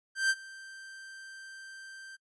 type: tone with ADSR envelope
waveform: 45% pulse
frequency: 1567 Hz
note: G6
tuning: 1 cent flat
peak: -23 dBFS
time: 0.15-2.17 s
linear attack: 150 ms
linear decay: 45 ms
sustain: -22 dB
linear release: 22 ms
effects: noise-tail reverb RT60 0.1 s tail -24 dB re dry + resampled to 22050 Hz